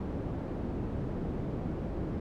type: low-pass noise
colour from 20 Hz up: white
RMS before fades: -35 dBFS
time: 0-2.2 s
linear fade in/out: 5 ms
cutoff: 280 Hz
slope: 12 dB/octave
effects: none